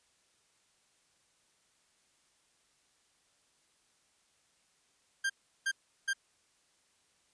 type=tone bursts; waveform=40% pulse; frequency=1589 Hz; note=G6; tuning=23 cents sharp; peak=-28 dBFS; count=3; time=5.24-6.134 s; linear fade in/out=10 ms; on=58 ms; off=360 ms; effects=white hiss -71 dBFS RMS until 7.33 s + resampled to 22050 Hz